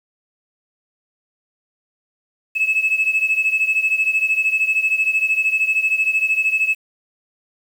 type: beating tone pair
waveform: sine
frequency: 2591 / 2604 Hz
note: E7 / E7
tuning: -30 / -22 cents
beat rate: 13 Hz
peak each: -16 / -19 dBFS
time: 2.55-6.75 s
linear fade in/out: 20 ms
effects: tanh soft clip ceiling -10 dBFS + 7-bit